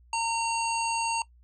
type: harmonic tone with a mistuned harmonic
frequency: 915 Hz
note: A#5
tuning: 32 cents flat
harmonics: 1 / 3 / 5 / 7 / 9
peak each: -27 / -32 / -38 / -39 / -38 dBFS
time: 0.13-1.22 s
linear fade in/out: 2 ms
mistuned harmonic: 7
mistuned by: +55 cents
effects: noise-tail reverb RT60 0.1 s tail -19 dB re dry + added 60 Hz sine -54 dBFS peak until 1.43 s